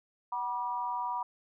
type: tone with amplitude modulation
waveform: sine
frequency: 968 Hz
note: B5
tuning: 35 cents flat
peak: -27 dBFS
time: 0.32-1.23 s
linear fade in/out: 5 ms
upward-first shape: sine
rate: 218 Hz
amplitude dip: 85%
effects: none